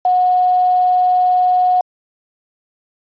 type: tone with quantisation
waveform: sine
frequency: 729 Hz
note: F#5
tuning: 26 cents flat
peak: -10 dBFS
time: 0.05-1.81 s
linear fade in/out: 2 ms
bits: 6
effects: resampled to 11025 Hz